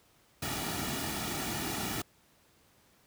pink noise with comb filter, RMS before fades -35 dBFS, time 0.42-2.02 s, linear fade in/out 5 ms, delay 1.9 ms, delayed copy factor -0.6, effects pink hiss -65 dBFS RMS until 3.06 s + high-pass 60 Hz 12 dB/octave

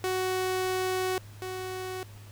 sawtooth tone pair in turn, 372.1 / 372.1 Hz, F#4 / F#4, +10 / +10 cents, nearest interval unison, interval 0 cents, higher neither, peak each -23 / -30 dBFS, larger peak first, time 0.04-1.18 / 1.42-2.03 s, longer first, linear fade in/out 0 ms, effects added 103 Hz sine -45 dBFS peak until 2.31 s + pink hiss -54 dBFS RMS until 2.31 s

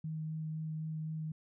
sine tone with vibrato, 157.2 Hz, D#3, 18 cents sharp, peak -36 dBFS, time 0.04-1.32 s, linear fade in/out 5 ms, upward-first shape sine, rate 3.9 Hz, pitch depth 9 cents each way, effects none

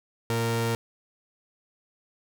sawtooth tone pair together, 115.5 / 231 Hz, A#2 / A#3, -16 / -16 cents, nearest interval octave, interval 1200 cents, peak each -22 dBFS, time 0.3-0.75 s, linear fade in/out 0 ms, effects none

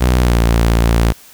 sawtooth tone with pitch glide, 62 to 57.18 Hz, B1 to A#1, +7 to -33 cents, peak -6 dBFS, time 0-1.13 s, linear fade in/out 20 ms, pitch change -140 cents, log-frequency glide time 0.19-0.41 s, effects white hiss -42 dBFS RMS until 1.33 s

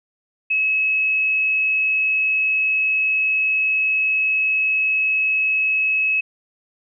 sine tone, 2575 Hz, E7, 41 cents flat, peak -16 dBFS, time 0.5-6.21 s, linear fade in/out 10 ms, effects none

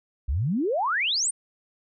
sine exponential sweep, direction up, 57.9 to 9420 Hz, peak -22 dBFS, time 0.28-1.31 s, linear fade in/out 10 ms, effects none

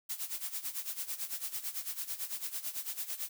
blue noise with tremolo, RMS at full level -36 dBFS, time 0.09-3.29 s, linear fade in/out 10 ms, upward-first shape sine, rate 9 Hz, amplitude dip 80%, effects none

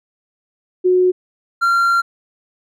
sine / triangle tone pair in turn, 365.5 / 1378.4 Hz, F#4 / F6, -21 / -23 cents, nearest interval octave + major seventh, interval 2298 cents, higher second, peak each -10 dBFS, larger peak neither, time 0.84-1.12 / 1.61-2.02 s, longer second, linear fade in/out 20 ms, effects none

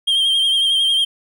triangle tone with vibrato, 3190 Hz, G7, 30 cents sharp, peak -12 dBFS, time 0.07-1.05 s, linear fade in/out 10 ms, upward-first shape sine, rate 11 Hz, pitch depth 37 cents each way, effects none

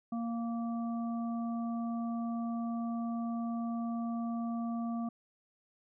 harmonic tone, 232.2 Hz, A#3, 7 cents flat, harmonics 1 / 3 / 5, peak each -33 / -43 / -47 dBFS, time 0.12-5.09 s, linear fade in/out 5 ms, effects none

